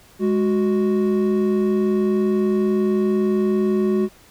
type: tone pair together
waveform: triangle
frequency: 207.8 / 370 Hz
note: G#3 / F#4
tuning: +1 / 0 cents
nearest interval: minor seventh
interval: 999 cents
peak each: -17 dBFS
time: 0.19-4.09 s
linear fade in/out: 50 ms
effects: pink hiss -50 dBFS RMS until 4.3 s